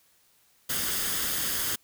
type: noise with comb filter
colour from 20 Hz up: white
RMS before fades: -29 dBFS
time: 0.69-1.76 s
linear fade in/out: 10 ms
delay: 0.61 ms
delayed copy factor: +0.5
effects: white hiss -64 dBFS RMS until 1.83 s